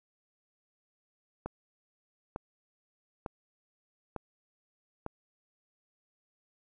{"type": "click train", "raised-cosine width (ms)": 1, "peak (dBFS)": -22, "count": 5, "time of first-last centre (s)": [1.46, 5.064], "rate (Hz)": 1.11, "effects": []}